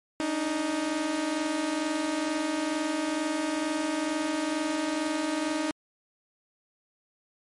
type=tone pair together; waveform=sawtooth; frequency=288.9 / 311.1 Hz; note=D4 / D#4; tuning=-28 / 0 cents; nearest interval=minor second; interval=128 cents; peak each=-29 / -24 dBFS; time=0.2-5.71 s; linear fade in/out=0 ms; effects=MP3 48 kbps